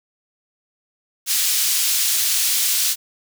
pink high-pass noise, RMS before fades -19 dBFS, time 1.26-2.96 s, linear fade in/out 50 ms, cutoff 4200 Hz, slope 12 dB/octave, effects none

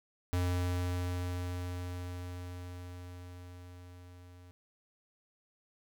square tone with level ramp, 89.3 Hz, F2, 39 cents sharp, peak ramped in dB -29 to -53 dBFS, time 0.33-4.51 s, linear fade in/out 0 ms, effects none

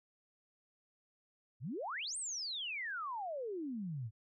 sine exponential two-way sweep, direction up then down, 102.5 to 8980 to 102.5 Hz, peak -38 dBFS, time 1.6-4.11 s, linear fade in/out 50 ms, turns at 2.17 s, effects none

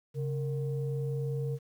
sine tone pair together, 137.3 / 461.8 Hz, C#3 / A#4, -16 / -16 cents, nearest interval octave + major sixth, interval 2100 cents, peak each -30 / -36 dBFS, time 0.14-1.59 s, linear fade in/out 50 ms, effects tanh soft clip ceiling -23 dBFS + 10-bit

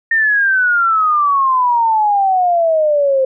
sine exponential sweep, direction down, 1833 to 521 Hz, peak -10 dBFS, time 0.11-3.25 s, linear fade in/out 5 ms, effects none

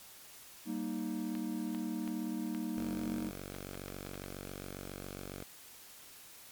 triangle chord, Eb major, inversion first, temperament just, 194.45 / 233.3 / 311.1 Hz, G3 / Bb3 / Eb4, -14 / +2 / 0 cents, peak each -39 / -36 / -37 dBFS, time 0.65-3.32 s, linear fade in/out 50 ms
clicks, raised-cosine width 0.3 ms, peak -30 dBFS, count 10, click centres 1.352 / 1.748 / 2.077 / 2.548 / 3.549 / 3.745 / 3.883 / 4.065 / 4.143 / 4.239 s
5% pulse tone, 47.3 Hz, F#1, 39 cents sharp, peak -32 dBFS, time 2.76-5.44 s, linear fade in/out 10 ms
effects white hiss -54 dBFS RMS until 6.51 s + MP3 96 kbps

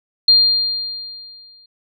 sine tone with exponential decay, 4200 Hz, C8, 6 cents sharp, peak -6 dBFS, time 0.28-1.66 s, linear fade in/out 5 ms, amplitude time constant 300 ms, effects none

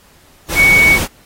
sine tone in noise, 2232 Hz, C#7, 11 cents sharp, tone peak -6 dBFS, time 0.55-0.99 s, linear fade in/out 50 ms, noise pink, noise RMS -19 dBFS, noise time 0.48-1.08 s, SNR +10 dB, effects pink hiss -48 dBFS RMS until 1.25 s + AAC 48 kbps

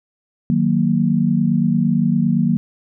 sine chord, D# minor, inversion none, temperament equal, 155.56 / 185 / 233.1 Hz, D#3 / F#3 / A#3, 0 / 0 / 0 cents, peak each -19 / -18 / -17 dBFS, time 0.5-2.57 s, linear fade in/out 0 ms, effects none

